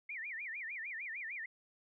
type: tone with vibrato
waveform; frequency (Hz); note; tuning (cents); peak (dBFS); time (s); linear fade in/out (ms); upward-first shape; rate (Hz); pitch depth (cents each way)
sine; 2078; C7; -12; -40; 0.09-1.46; 5; sine; 6.6; 280
effects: none